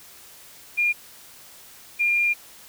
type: tone pair in turn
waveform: sine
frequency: 2414 / 2404 Hz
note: D7 / D7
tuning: +47 / +40 cents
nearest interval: unison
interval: 7 cents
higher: first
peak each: -18 dBFS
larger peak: neither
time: 0.77-0.93 / 1.99-2.34 s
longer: second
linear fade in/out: 20 ms
effects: white hiss -47 dBFS RMS until 2.68 s